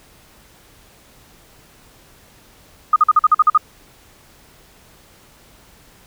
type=tone bursts; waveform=sine; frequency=1238 Hz; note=D#6; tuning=9 cents flat; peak=-7 dBFS; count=9; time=2.93-3.577 s; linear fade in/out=5 ms; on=31 ms; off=46 ms; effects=pink hiss -49 dBFS RMS until 6.06 s